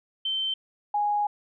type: tone pair in turn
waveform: sine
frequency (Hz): 3100 / 828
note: G7 / G#5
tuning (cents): -20 / -5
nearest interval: octave + major seventh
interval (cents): 2285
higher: first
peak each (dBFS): -25 / -22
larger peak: second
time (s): 0.25-0.54 / 0.94-1.27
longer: second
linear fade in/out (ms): 5
effects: none